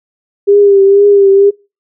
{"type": "tone with vibrato", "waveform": "sine", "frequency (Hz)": 399.3, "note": "G4", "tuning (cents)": 32, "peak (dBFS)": -3, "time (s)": [0.47, 1.51], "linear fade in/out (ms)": 20, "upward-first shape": "triangle", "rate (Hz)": 2.1, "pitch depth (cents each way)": 46, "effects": ["noise-tail reverb RT60 0.3 s tail -25 dB re dry"]}